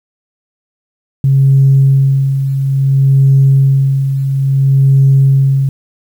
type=tone with tremolo; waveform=sine; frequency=136.1 Hz; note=C#3; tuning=31 cents flat; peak=-3 dBFS; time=1.24-5.69 s; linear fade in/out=2 ms; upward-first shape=sine; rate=0.59 Hz; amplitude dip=60%; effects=tanh soft clip ceiling 0 dBFS + 7-bit